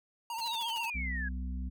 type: tone with vibrato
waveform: square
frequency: 920 Hz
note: A#5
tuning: 23 cents flat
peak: -36 dBFS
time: 0.3-0.9 s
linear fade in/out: 2 ms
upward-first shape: triangle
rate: 14 Hz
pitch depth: 72 cents each way
type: noise bursts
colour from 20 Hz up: white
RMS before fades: -47 dBFS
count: 7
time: 0.38-0.859 s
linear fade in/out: 5 ms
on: 29 ms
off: 46 ms
type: exponential sweep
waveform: sine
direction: down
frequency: 4273 to 1619 Hz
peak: -35 dBFS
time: 0.41-1.29 s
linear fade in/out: 10 ms
type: harmonic tone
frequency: 63.1 Hz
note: B1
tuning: 38 cents sharp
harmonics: 1 / 3 / 4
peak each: -34 / -44 / -46 dBFS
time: 0.94-1.7 s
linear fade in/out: 20 ms
effects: none